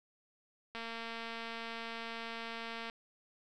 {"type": "click train", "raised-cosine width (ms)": 0.3, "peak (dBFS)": -27, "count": 493, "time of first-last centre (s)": [0.75, 2.898], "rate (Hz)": 229, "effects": []}